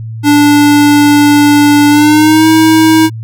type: tone with pitch glide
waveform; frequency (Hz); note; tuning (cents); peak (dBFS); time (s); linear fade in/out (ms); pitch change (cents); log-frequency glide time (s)
square; 292.2 to 318.6; D4 to D#4; -9 to +41; -4; 0.23-3.1; 50; +150; 1.89-2.47
effects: added 112 Hz sine -19 dBFS peak until 3.23 s